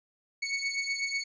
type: beating tone pair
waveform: sawtooth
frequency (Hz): 2217 / 2225.1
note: C#7 / C#7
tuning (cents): 0 / +6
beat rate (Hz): 8.1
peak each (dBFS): -28 / -31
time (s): 0.42-1.24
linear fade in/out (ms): 10
effects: resampled to 16000 Hz